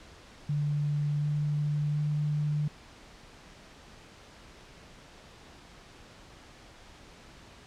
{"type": "tone with pitch steps", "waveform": "sine", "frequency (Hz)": [146.83, 147.94, 149.05], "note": ["D3", "D3", "D3"], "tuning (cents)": [0, 13, 26], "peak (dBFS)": -26, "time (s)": [0.49, 2.68], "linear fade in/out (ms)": 5, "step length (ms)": 730, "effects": ["pink hiss -52 dBFS RMS until 7.66 s", "low-pass 6000 Hz 12 dB/octave"]}